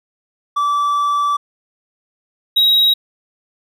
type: tone pair in turn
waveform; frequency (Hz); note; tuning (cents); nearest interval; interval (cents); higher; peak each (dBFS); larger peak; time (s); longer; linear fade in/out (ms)
triangle; 1159 / 3820; D6 / A#7; -23 / +42; octave + major sixth; 2065; second; -12 / -8; second; 0.56-1.37 / 2.56-2.94; first; 10
effects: none

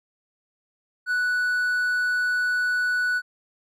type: tone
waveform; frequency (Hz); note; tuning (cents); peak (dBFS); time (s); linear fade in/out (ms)
triangle; 1480; F#6; 0; -19; 1.06-3.22; 50
effects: none

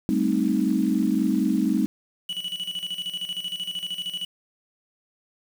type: chord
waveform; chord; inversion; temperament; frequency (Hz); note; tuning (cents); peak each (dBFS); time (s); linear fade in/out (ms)
sine; A half-diminished seventh; third; equal; 196 / 220 / 261.6 / 311.1; G3 / A3 / C4 / Eb4; 0 / 0 / 0 / 0; -25; 0.09-1.86; 0
type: tone with tremolo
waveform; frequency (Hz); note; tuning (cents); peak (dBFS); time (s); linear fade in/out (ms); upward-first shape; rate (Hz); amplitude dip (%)
triangle; 2952; F#7; -5; -25; 2.29-4.25; 5; square; 13; 70
effects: 7-bit

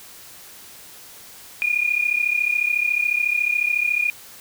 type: tone pair together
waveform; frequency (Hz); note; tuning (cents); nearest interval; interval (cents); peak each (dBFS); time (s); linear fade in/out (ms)
sine; 2419 / 2453; D#7 / D#7; -49 / -25; unison; 24; -21; 1.62-4.1; 0
effects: white hiss -43 dBFS RMS until 4.4 s

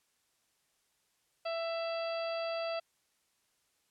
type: harmonic tone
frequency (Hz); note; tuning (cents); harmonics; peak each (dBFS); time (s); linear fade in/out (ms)
664; E5; +12; 1 / 2 / 3 / 4 / 5 / 6 / 7; -34 / -43 / -51 / -45 / -50 / -56 / -47; 1.45-2.8; 10
effects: white hiss -75 dBFS RMS until 3.9 s + low-pass 11000 Hz 12 dB/octave

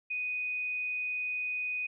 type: tone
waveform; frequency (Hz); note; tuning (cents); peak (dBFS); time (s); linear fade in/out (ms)
sine; 2489; D#7; 0; -31; 0.1-1.87; 10
effects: none

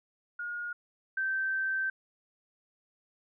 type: tone pair in turn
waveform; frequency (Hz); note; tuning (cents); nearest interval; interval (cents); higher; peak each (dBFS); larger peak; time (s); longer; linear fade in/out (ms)
sine; 1432 / 1553.8; F6 / G6; +43 / -16; minor second; 141; second; -34 / -28; second; 0.39-0.73 / 1.17-1.9; second; 5
effects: none

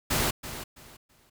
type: noise with echo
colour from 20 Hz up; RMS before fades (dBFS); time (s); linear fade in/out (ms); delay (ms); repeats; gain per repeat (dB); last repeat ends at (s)
pink; -26; 0.1-0.31; 10; 330; 3; -12; 1.3
effects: none

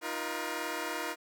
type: chord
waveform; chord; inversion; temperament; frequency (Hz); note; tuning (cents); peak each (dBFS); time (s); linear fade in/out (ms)
10% pulse; Eb suspended second; none; equal with one note detuned; 311.1 / 349.2 / 478.2; Eb4 / F4 / Bb4; 0 / 0 / +44; -30; 0.01-1.16; 50
effects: none

